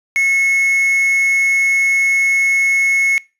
triangle tone with quantisation, 2185 Hz, C#7, 26 cents flat, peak -10 dBFS, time 0.16-3.18 s, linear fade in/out 0 ms, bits 5, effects noise-tail reverb RT60 0.3 s tail -23 dB re dry + resampled to 32000 Hz

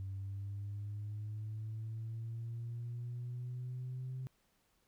sine linear sweep, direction up, 96 to 130.1 Hz, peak -38 dBFS, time 0-4.27 s, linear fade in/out 0 ms, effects tanh soft clip ceiling -36 dBFS + pink hiss -75 dBFS RMS until 4.87 s

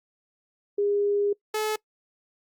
sine / sawtooth tone pair in turn, 407.4 / 430.2 Hz, G#4 / A4, -33 / -39 cents, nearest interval minor second, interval 94 cents, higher second, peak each -21 dBFS, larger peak neither, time 0.78-1.33 / 1.54-1.76 s, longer first, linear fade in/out 5 ms, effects noise-tail reverb RT60 0.1 s tail -23 dB re dry + Opus 48 kbps

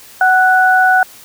sine tone pair together, 747.3 / 1480 Hz, F#5 / F#6, +17 / 0 cents, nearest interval octave, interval 1183 cents, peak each -10 dBFS, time 0.21-1.03 s, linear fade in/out 2 ms, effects white hiss -39 dBFS RMS until 1.24 s

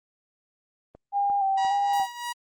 click train, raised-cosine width 1 ms, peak -29 dBFS, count 4, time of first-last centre 0.95-1.999 s, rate 2.86 Hz
sine tone with vibrato, 791 Hz, G5, 15 cents sharp, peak -21 dBFS, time 1.12-2.07 s, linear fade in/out 50 ms, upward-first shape square, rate 1.7 Hz, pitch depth 31 cents each way
sawtooth tone with tremolo, 960 Hz, B5, 49 cents flat, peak -25 dBFS, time 1.57-2.33 s, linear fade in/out 10 ms, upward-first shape triangle, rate 3.1 Hz, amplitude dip 75%
effects Opus 24 kbps

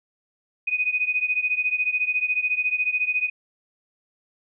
sine beating tone pair, 2489 / 2503 Hz, D#7 / D#7, 0 / +10 cents, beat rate 14 Hz, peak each -23 / -25 dBFS, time 0.67-3.3 s, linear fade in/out 10 ms, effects none

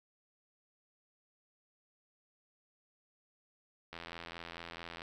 click train, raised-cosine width 0.3 ms, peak -28 dBFS, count 93, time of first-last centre 3.93-5.019 s, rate 84.5 Hz, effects 11-bit

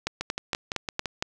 two click trains, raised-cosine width 0.2 ms, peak -12 / -9 dBFS, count 6 / 6, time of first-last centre 0.21-1.057 / 0.07-1.225 s, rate 5.9 / 4.33 Hz, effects none

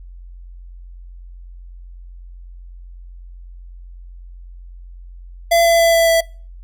square tone with pitch steps, 677 / 673.1 / 669.2 / 665.4 / 661.5 Hz, E5 / E5 / E5 / E5 / E5, +46 / +36 / +26 / +16 / +6 cents, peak -11 dBFS, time 5.51-6.21 s, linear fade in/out 10 ms, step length 140 ms, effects noise-tail reverb RT60 0.4 s tail -25 dB re dry + added 44 Hz sine -34 dBFS peak until 6.63 s

